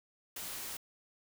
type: noise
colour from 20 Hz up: white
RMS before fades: -42 dBFS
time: 0.36-0.77 s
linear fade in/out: 5 ms
effects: none